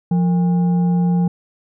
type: tone with frequency modulation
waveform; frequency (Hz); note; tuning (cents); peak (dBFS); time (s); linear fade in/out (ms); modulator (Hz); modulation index
sine; 174.61; F3; 0; -13; 0.11-1.28; 5; 633; 0.27
effects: none